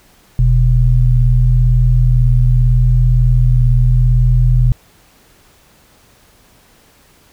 sine tone pair together, 41.42 / 123.47 Hz, E1 / B2, +9 / 0 cents, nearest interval octave + perfect fifth, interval 1891 cents, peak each -10 dBFS, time 0.39-4.72 s, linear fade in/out 0 ms, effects pink hiss -49 dBFS RMS until 7.32 s

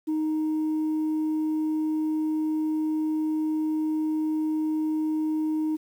sine tone, 311.1 Hz, D#4, in tune, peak -21 dBFS, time 0.07-5.77 s, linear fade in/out 20 ms, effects tanh soft clip ceiling -22 dBFS + 9-bit

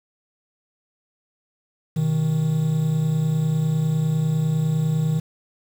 triangle tone pair together, 127.54 / 157.5 Hz, C3 / D#3, -44 / +21 cents, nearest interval major third, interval 365 cents, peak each -24 / -17 dBFS, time 1.96-5.2 s, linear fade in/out 10 ms, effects 7-bit

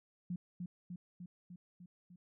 sine tone with echo, 177.6 Hz, F3, 29 cents sharp, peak -36 dBFS, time 0.3-0.36 s, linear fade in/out 5 ms, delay 300 ms, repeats 6, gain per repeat -3 dB, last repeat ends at 2.16 s, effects none

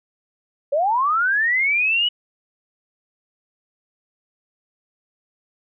sine linear sweep, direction up, 538 to 2960 Hz, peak -16 dBFS, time 0.72-2.09 s, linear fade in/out 10 ms, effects none

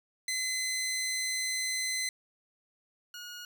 15% pulse tone pair in turn, 2040 / 1442.5 Hz, C7 / F#6, -44 / -44 cents, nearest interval tritone, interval 600 cents, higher first, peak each -24 / -35 dBFS, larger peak first, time 0.28-2.09 / 3.14-3.45 s, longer first, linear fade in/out 2 ms, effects none

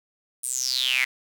sawtooth tone with high-pass filter sweep, 128.5 Hz, C3, 31 cents flat, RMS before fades -25 dBFS, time 0.43-1.05 s, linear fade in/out 10 ms, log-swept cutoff 9600 to 2000 Hz, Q 9.6, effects none

